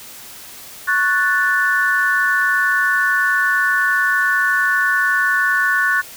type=chord; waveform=sine; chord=F# minor; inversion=second; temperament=equal; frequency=1108.7 / 1480 / 1760 Hz; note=C#6 / F#6 / A6; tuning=0 / 0 / 0 cents; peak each=-22 / -16 / -18 dBFS; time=0.87-6.02 s; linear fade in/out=20 ms; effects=white hiss -37 dBFS RMS until 6.16 s